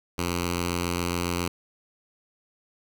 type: tone with notch filter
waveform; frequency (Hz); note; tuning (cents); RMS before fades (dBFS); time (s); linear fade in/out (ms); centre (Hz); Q
5% pulse; 87.31; F2; 0; -28; 0.18-1.48; 5; 670; 0.98
effects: none